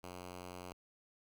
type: tone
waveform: 5% pulse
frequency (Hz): 90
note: F#2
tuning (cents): -47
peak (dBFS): -35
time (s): 0.03-0.73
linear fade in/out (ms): 10
effects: none